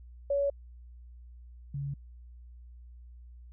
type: tone pair in turn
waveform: sine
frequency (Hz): 563 / 140.18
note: C#5 / C#3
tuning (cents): +27 / +20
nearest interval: 2 octaves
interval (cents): 2407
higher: first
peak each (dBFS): -25 / -32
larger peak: first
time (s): 0.3-0.5 / 1.74-1.94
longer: neither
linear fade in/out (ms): 5
effects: added 60 Hz sine -47 dBFS peak until 3.52 s